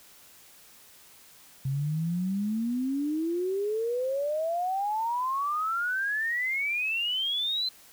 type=exponential sweep; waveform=sine; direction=up; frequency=131.7 to 4110 Hz; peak=-26 dBFS; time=1.65-7.69 s; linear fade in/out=5 ms; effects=white hiss -54 dBFS RMS until 7.92 s